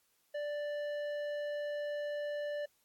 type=tone with tanh clipping; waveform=triangle; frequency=587.3 Hz; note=D5; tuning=in tune; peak=-37 dBFS; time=0.34-2.66 s; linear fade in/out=10 ms; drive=15 dB; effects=white hiss -74 dBFS RMS until 2.84 s + AAC 64 kbps